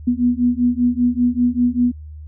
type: beating tone pair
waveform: sine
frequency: 241.8 / 246.9 Hz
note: B3 / B3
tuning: -36 / 0 cents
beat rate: 5.1 Hz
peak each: -17 dBFS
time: 0.07-1.92 s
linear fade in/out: 10 ms
effects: added 76 Hz sine -32 dBFS peak until 2.27 s